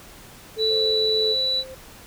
sine tone with pitch glide, 440 to 436.7 Hz, A4 to A4, 0 to -13 cents, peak -22 dBFS, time 0.56-1.36 s, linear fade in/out 50 ms, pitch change -13 cents, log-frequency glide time 0.74-0.99 s
sine tone, 3951 Hz, B7, in tune, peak -20 dBFS, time 0.58-1.64 s, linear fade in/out 50 ms
sine tone with tremolo, 523.3 Hz, C5, in tune, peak -30 dBFS, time 0.7-1.75 s, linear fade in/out 10 ms, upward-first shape triangle, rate 1.8 Hz, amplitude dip 60%
effects pink hiss -45 dBFS RMS until 2.06 s

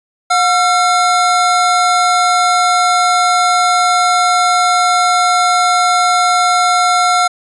square tone pair together, 720.4 / 1360 Hz, F#5 / F6, -46 / -46 cents, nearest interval major seventh, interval 1100 cents, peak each -13 dBFS, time 0.3-7.28 s, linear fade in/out 10 ms, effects resampled to 24000 Hz

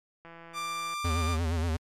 click train, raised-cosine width 0.5 ms, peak -33 dBFS, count 116, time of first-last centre 0.25-0.939 s, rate 167 Hz
sawtooth tone with pitch glide, 1183 to 1191.2 Hz, D6 to D6, +12 to +24 cents, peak -28 dBFS, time 0.53-1.38 s, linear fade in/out 50 ms, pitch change +12 cents, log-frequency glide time 0.87-1.22 s
square tone with vibrato, 82.41 Hz, E2, in tune, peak -27 dBFS, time 1.04-1.77 s, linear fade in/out 10 ms, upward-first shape sine, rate 8.5 Hz, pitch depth 91 cents each way
effects low-pass 10000 Hz 12 dB/octave + MP3 96 kbps

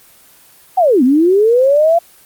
sine linear two-way sweep, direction down then up, 783 to 240 to 692 Hz, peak -7 dBFS, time 0.77-1.99 s, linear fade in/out 10 ms, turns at 1.03 s, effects white hiss -45 dBFS RMS until 2.25 s + Opus 24 kbps

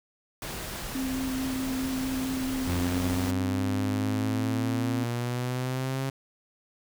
pink noise, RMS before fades -36 dBFS, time 0.42-3.31 s, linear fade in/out 2 ms
sine tone with vibrato, 261.9 Hz, C4, 2 cents sharp, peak -28 dBFS, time 0.95-5.04 s, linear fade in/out 0 ms, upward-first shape square, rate 4.6 Hz, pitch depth 10 cents each way
sawtooth exponential sweep, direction up, 87.31 to 135.3 Hz, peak -24 dBFS, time 2.67-6.1 s, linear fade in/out 5 ms
effects none

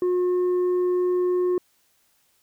triangle tone with tanh clipping, 360.3 Hz, F#4, 46 cents flat, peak -20 dBFS, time 0.02-1.58 s, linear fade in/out 2 ms, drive 8 dB, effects white hiss -65 dBFS RMS until 2.42 s

